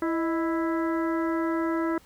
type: harmonic tone with a mistuned harmonic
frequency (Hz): 330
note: E4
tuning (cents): +2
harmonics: 1 / 2 / 3 / 4 / 5 / 6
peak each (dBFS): -25 / -34 / -35 / -35 / -40 / -42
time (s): 0.02-1.98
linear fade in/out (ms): 2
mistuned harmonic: 2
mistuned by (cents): -80
effects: added 60 Hz sine -57 dBFS peak until 2.05 s + pink hiss -57 dBFS RMS until 2.05 s